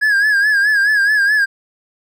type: tone with vibrato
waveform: triangle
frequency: 1661.2 Hz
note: G#6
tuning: in tune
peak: -9 dBFS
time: 0.01-1.46 s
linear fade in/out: 20 ms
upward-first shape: sine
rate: 4.7 Hz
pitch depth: 79 cents each way
effects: none